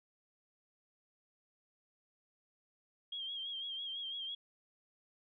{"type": "tone with vibrato", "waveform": "sine", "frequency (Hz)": 3233, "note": "G#7", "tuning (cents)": -47, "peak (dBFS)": -39, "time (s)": [3.12, 4.35], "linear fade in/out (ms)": 5, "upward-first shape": "sine", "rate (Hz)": 6, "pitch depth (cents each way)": 56, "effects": []}